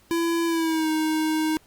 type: tone with pitch glide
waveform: square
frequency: 335.7 to 313.2 Hz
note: E4 to D#4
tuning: +32 to +11 cents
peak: -22 dBFS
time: 0.11-1.57 s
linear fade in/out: 0 ms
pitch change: -121 cents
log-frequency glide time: 0.46-0.89 s
effects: pink hiss -58 dBFS RMS until 1.66 s + Opus 48 kbps